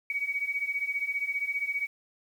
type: beating tone pair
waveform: sine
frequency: 2247 / 2262 Hz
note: C#7 / C#7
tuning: +23 / +34 cents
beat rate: 15 Hz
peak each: -33 / -30 dBFS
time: 0.1-1.87 s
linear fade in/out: 2 ms
effects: 9-bit